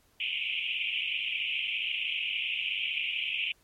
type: band-pass noise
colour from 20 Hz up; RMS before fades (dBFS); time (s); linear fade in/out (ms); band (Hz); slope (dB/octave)
white; -32; 0.2-3.52; 2; 2300 to 3100; 96
effects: pink hiss -66 dBFS RMS until 3.63 s + MP3 64 kbps